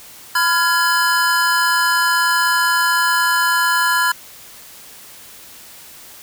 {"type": "chord", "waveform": "square", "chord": "F diminished", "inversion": "second", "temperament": "just", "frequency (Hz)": [1005.8, 1396.9, 1676.3], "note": ["Cb6", "F6", "Ab6"], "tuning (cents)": [31, 0, 16], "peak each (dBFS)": -19, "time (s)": [0.35, 4.12], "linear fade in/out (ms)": 5, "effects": ["white hiss -40 dBFS RMS until 6.22 s"]}